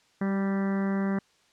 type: harmonic tone with a mistuned harmonic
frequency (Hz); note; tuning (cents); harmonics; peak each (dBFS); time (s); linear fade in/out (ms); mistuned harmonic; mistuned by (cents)
196; G3; 0; 1 / 2 / 3 / 4 / 5 / 6 / 7 / 8 / 9 / 10; -25 / -35 / -39 / -43 / -44 / -43 / -46 / -44 / -46 / -45; 0.21-1.19; 5; 2; -20
effects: white hiss -64 dBFS RMS until 1.52 s + low-pass 6000 Hz 12 dB/octave